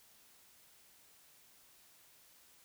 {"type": "silence", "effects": ["white hiss -64 dBFS RMS until 2.64 s"]}